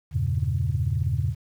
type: chord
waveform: sine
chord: E diminished seventh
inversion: none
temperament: equal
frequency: 82.41 / 98 / 116.54 / 138.59 Hz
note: E2 / G2 / Bb2 / Db3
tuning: 0 / 0 / 0 / 0 cents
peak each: -27 dBFS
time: 0.11-1.35 s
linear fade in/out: 50 ms
effects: tanh soft clip ceiling -12 dBFS + 9-bit